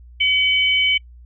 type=tone pair together; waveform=sine; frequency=2273 / 3034 Hz; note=C#7 / F#7; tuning=+43 / +43 cents; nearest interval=perfect fourth; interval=500 cents; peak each=-17 dBFS; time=0.2-0.98 s; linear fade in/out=10 ms; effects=noise-tail reverb RT60 0.1 s tail -26 dB re dry + added 60 Hz sine -40 dBFS peak until 1.25 s